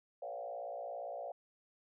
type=tone with frequency modulation; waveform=sine; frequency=630 Hz; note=D#5; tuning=21 cents sharp; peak=-40 dBFS; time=0.22-1.32 s; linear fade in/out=5 ms; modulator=57.5 Hz; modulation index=2.1; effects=none